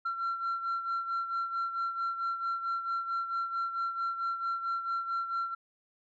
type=beating tone pair; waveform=sine; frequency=1360 / 1364.5 Hz; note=F6 / F6; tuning=-46 / -41 cents; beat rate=4.5 Hz; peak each=-30 / -36 dBFS; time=0.05-5.55 s; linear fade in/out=10 ms; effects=tanh soft clip ceiling -27 dBFS